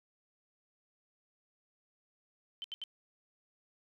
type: tone bursts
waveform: sine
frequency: 3081 Hz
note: G7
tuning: 31 cents flat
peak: -38 dBFS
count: 3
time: 2.62-2.838 s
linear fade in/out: 0 ms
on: 22 ms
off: 76 ms
effects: none